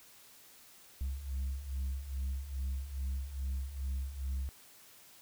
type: beating tone pair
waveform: sine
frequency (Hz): 65.41 / 67.81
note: C2 / C#2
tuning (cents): 0 / -38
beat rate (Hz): 2.4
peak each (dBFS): -38 / -34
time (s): 1.01-4.49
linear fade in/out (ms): 0
effects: tanh soft clip ceiling -31 dBFS + white hiss -58 dBFS RMS until 5.21 s